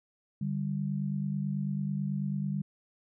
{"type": "tone pair together", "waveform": "sine", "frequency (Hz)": [146.86, 196], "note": ["D3", "G3"], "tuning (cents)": [0, 0], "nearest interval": "perfect fourth", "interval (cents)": 500, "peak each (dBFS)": [-32, -32], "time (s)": [0.41, 2.62], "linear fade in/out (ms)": 5, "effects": []}